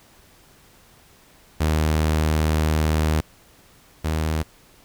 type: tone pair in turn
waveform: sawtooth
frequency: 77.78 / 78.64 Hz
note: D#2 / D#2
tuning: 0 / +19 cents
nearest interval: unison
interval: 19 cents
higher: second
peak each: -14 / -17 dBFS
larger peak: first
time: 1.6-3.21 / 4.04-4.43 s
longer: first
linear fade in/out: 10 ms
effects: pink hiss -53 dBFS RMS until 4.84 s